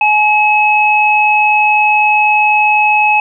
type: tone pair together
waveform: sine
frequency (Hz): 844.3 / 2572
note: G#5 / E7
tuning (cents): +28 / -43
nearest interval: octave + perfect fifth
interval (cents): 1929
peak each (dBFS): -10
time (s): 0.01-3.2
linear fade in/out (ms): 2
effects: none